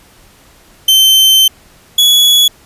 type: tone pair in turn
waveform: 40% pulse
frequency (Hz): 3096 / 3384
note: G7 / G#7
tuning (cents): -22 / +32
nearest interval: major second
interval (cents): 154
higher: second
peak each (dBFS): -4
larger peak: neither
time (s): 0.88-1.48 / 1.98-2.48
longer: first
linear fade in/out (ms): 5
effects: pink hiss -44 dBFS RMS until 2.65 s + resampled to 32000 Hz